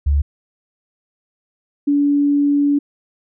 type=tone pair in turn; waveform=sine; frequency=71.7 / 286.8 Hz; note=D2 / D4; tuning=-41 / -41 cents; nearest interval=2 octaves; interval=2400 cents; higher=second; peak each=-12 dBFS; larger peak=neither; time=0.06-0.22 / 1.87-2.79 s; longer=second; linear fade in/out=10 ms; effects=none